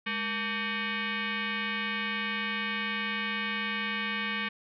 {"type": "tone with frequency modulation", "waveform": "sine", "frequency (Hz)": 207.7, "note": "G#3", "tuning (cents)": 0, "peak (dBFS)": -29, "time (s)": [0.06, 4.49], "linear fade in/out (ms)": 10, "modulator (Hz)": 679, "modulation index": 4.2, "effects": []}